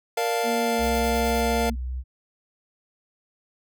square chord, Bb major seventh, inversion none, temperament equal, 466.2 / 587.3 / 698.5 / 880 Hz, Bb4 / D5 / F5 / A5, 0 / 0 / 0 / 0 cents, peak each -27 / -33 / -27 / -32 dBFS, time 0.17-1.7 s, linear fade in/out 5 ms
sine tone with pitch glide, 234.7 to 228.4 Hz, A#3 to A#3, +12 to -35 cents, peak -27 dBFS, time 0.43-1.76 s, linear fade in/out 50 ms, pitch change -47 cents, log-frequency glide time 0.65-0.79 s
sine tone with vibrato, 63.1 Hz, B1, 38 cents sharp, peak -27 dBFS, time 0.78-2.04 s, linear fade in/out 50 ms, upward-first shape square, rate 2.7 Hz, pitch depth 12 cents each way
blue noise bursts, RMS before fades -41 dBFS, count 6, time 0.83-1.41 s, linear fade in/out 2 ms, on 65 ms, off 38 ms
effects none

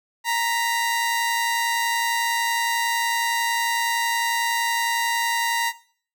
sawtooth tone pair together, 932.3 / 1975.5 Hz, A#5 / B6, 0 / 0 cents, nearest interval octave + minor second, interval 1300 cents, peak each -18 / -24 dBFS, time 0.24-5.73 s, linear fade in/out 50 ms, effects noise-tail reverb RT60 0.5 s tail -18 dB re dry

